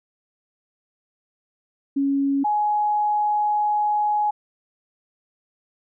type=tone pair in turn; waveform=sine; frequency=277.2 / 838.4 Hz; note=C#4 / G#5; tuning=0 / +16 cents; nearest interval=octave + perfect fifth; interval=1916 cents; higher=second; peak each=-18 dBFS; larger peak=neither; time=1.96-2.44 / 2.44-4.31 s; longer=second; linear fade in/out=10 ms; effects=none